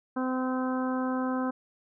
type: harmonic tone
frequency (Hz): 257.2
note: C4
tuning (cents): -30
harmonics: 1 / 2 / 3 / 4 / 5 / 6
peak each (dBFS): -28 / -35 / -38 / -37 / -39 / -42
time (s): 0.16-1.51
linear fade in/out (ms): 10
effects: none